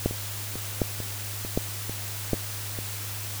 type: two click trains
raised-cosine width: 2 ms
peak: -21 / -9 dBFS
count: 7 / 4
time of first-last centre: 0.11-2.789 / 0.06-2.333 s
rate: 2.24 / 1.32 Hz
effects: added 102 Hz sine -36 dBFS peak until 3.4 s + white hiss -36 dBFS RMS until 3.4 s